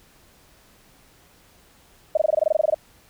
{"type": "tone bursts", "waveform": "sine", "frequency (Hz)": 623, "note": "D#5", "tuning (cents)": 2, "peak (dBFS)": -14, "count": 14, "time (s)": [2.15, 2.745], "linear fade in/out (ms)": 5, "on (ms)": 23, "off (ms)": 21, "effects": ["pink hiss -55 dBFS RMS until 3.09 s"]}